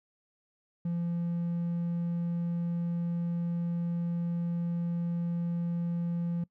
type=tone; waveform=triangle; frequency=171.3 Hz; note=F3; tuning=33 cents flat; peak=-26 dBFS; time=0.85-6.44 s; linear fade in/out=5 ms; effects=noise-tail reverb RT60 0.1 s tail -24 dB re dry + tanh soft clip ceiling -22 dBFS